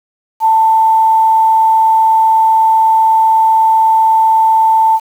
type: tone with quantisation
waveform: sine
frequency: 888 Hz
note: A5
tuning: 16 cents sharp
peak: -6 dBFS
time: 0.4-5 s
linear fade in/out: 50 ms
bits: 6
effects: none